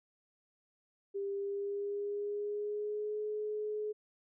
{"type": "tone with pitch glide", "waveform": "sine", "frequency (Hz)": [397.9, 424], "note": ["G4", "G#4"], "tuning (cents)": [26, 36], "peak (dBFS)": -34, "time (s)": [1.14, 3.93], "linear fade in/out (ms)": 20, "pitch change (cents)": 110, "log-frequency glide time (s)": [1.33, 3.21], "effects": []}